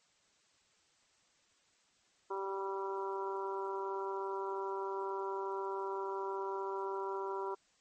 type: harmonic tone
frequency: 194.7 Hz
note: G3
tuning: 12 cents flat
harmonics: 2 / 3 / 4 / 5 / 6 / 7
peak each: -38 / -50 / -48 / -40 / -49 / -48 dBFS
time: 2.3-7.55 s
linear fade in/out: 10 ms
effects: white hiss -71 dBFS RMS until 7.8 s + MP3 32 kbps